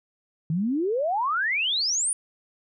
sine exponential sweep, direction up, 151.3 to 9930 Hz, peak -22 dBFS, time 0.5-2.13 s, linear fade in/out 2 ms, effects none

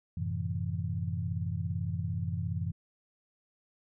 sine chord, F# half-diminished seventh, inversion none, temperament equal, 92.5 / 110 / 130.81 / 164.81 Hz, F#2 / A2 / C3 / E3, 0 / 0 / 0 / 0 cents, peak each -34 / -37 / -39 / -36 dBFS, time 0.17-2.72 s, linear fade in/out 5 ms, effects none

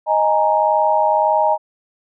sine chord, D# suspended fourth, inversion none, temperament equal, 622.3 / 830.6 / 932.3 Hz, D#5 / G#5 / A#5, 0 / 0 / 0 cents, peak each -17 dBFS, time 0.06-1.58 s, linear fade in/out 50 ms, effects none

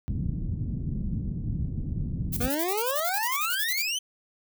white low-pass noise, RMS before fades -30 dBFS, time 0.08-2.48 s, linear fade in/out 0 ms, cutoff 190 Hz, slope 24 dB/octave
violet noise with tremolo, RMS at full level -30 dBFS, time 2.32-3.85 s, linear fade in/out 20 ms, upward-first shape square, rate 11 Hz, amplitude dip 75%
25% pulse exponential sweep, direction up, 233.1 to 3136 Hz, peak -23 dBFS, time 2.4-3.99 s, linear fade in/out 10 ms
effects none

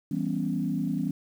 sine chord, C# half-diminished seventh, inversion first, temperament equal, 164.81 / 196 / 246.9 / 277.2 Hz, E3 / G3 / B3 / C#4, 0 / 0 / 0 / 0 cents, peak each -31 dBFS, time 0.11-1.11 s, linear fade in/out 5 ms, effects tanh soft clip ceiling -15 dBFS + 9-bit

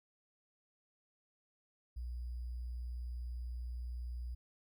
sine tone with sample-and-hold, 60.5 Hz, B1, 35 cents flat, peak -39 dBFS, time 1.96-4.35 s, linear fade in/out 10 ms, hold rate 4900 Hz, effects none

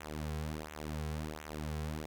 sawtooth tone with flanger, 76.7 Hz, D#2, 24 cents flat, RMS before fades -40 dBFS, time 0-2.06 s, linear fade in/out 5 ms, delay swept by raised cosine 0.2 to 3.4 ms, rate 1.4 Hz, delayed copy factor -0.85, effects none

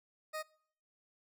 20% pulse tone, 622.3 Hz, D#5, in tune, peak -33 dBFS, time 0.33-0.43 s, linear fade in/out 20 ms, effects noise-tail reverb RT60 0.6 s tail -23 dB re dry

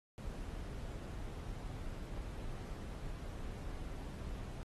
brown noise, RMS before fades -44 dBFS, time 0.18-4.63 s, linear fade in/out 0 ms, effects AAC 32 kbps

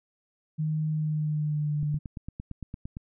sine tone with pitch glide, 155.1 to 148.44 Hz, D#3 to D3, -5 to +19 cents, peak -25 dBFS, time 0.58-1.99 s, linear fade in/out 20 ms, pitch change -76 cents, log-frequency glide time 0.9-1.77 s
click train, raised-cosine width 5 ms, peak -24 dBFS, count 11, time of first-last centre 1.83-2.969 s, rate 8.78 Hz
effects none

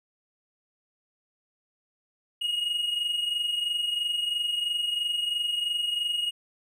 triangle tone pair together, 2875 / 2898 Hz, F7 / F#7, +50 / -37 cents, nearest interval unison, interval 13 cents, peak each -25 / -32 dBFS, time 2.41-6.31 s, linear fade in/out 10 ms, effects none

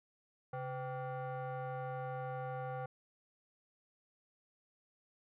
sine tone with frequency modulation, 134.8 Hz, C#3, 48 cents flat, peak -37 dBFS, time 0.53-2.86 s, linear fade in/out 5 ms, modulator 643 Hz, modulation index 1.4, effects tanh soft clip ceiling -35 dBFS

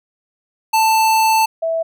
square / sine tone pair in turn, 884 / 655.6 Hz, A5 / E5, +8 / -10 cents, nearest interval perfect fourth, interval 518 cents, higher first, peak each -12 / -16 dBFS, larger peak first, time 0.73-1.46 / 1.62-1.83 s, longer first, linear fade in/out 10 ms, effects none

